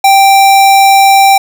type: tone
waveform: square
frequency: 784 Hz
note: G5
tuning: in tune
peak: -3 dBFS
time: 0.04-1.38 s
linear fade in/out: 5 ms
effects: none